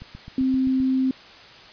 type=click train; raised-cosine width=5 ms; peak=-26 dBFS; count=7; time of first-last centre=0.02-0.802 s; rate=7.67 Hz
type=tone; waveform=sine; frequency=261.6 Hz; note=C4; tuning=in tune; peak=-18 dBFS; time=0.38-1.11 s; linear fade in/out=2 ms
effects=white hiss -45 dBFS RMS until 1.72 s + resampled to 11025 Hz